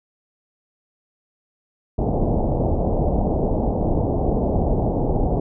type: low-pass noise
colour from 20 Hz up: pink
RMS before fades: -20 dBFS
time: 1.98-5.4 s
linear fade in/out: 5 ms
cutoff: 800 Hz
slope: 48 dB/octave
effects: none